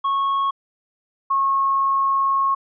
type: tone pair in turn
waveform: triangle / sine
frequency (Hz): 1100 / 1090.5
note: C#6 / C#6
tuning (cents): -14 / -29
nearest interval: unison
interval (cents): 15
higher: first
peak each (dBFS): -16 / -16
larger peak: neither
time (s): 0.04-0.51 / 1.3-2.55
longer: second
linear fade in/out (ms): 10
effects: resampled to 11025 Hz